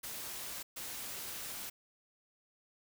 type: noise bursts at uneven times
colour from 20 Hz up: white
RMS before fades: -43 dBFS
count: 2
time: 0.03-0.63 / 0.76-1.7 s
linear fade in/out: 10 ms
effects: none